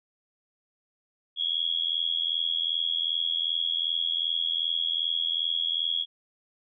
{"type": "tone with amplitude modulation", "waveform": "sine", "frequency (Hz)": 3321, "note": "G#7", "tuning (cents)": -1, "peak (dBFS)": -21, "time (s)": [1.36, 6.06], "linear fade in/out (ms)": 50, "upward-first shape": "sine", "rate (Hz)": 82.6, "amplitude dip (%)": 90, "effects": []}